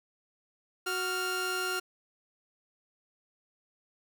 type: tone pair together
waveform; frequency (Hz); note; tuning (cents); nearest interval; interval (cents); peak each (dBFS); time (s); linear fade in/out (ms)
sawtooth; 369.8 / 1396.2; F#4 / F6; -1 / -1; octave + major seventh; 2300; -31 / -28; 0.86-1.8; 10
effects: none